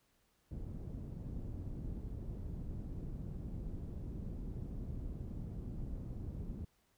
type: low-pass noise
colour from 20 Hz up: pink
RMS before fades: -43 dBFS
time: 0.51-6.65 s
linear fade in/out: 5 ms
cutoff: 220 Hz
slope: 12 dB/octave
effects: pink hiss -75 dBFS RMS until 6.97 s